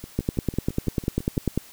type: two click trains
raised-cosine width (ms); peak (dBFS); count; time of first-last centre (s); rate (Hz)
3; -9 / -22; 15 / 9; 0.19-1.576 / 0.04-1.371; 10.1 / 6.01
effects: white hiss -48 dBFS RMS until 1.72 s